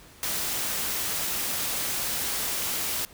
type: noise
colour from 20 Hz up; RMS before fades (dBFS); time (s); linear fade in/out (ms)
white; -29; 0.23-3.05; 0
effects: pink hiss -51 dBFS RMS until 3.13 s